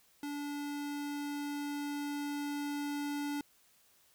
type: tone with level ramp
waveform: square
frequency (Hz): 289.1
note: D4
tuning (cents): -27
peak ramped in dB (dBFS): -38 to -35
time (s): 0.23-3.41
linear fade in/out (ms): 2
effects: white hiss -67 dBFS RMS until 4.14 s